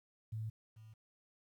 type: tone with echo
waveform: sine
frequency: 110 Hz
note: A2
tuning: in tune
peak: -38 dBFS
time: 0.32-0.5 s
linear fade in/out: 10 ms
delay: 440 ms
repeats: 1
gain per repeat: -15 dB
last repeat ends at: 0.94 s
effects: 12-bit